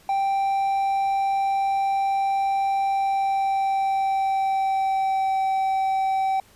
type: tone with pitch glide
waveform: triangle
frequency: 784 to 770.1 Hz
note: G5 to G5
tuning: 0 to -31 cents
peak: -18 dBFS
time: 0.09-6.4 s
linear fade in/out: 2 ms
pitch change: -31 cents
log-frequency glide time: 2.88-5.38 s
effects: pink hiss -54 dBFS RMS until 6.55 s + resampled to 32000 Hz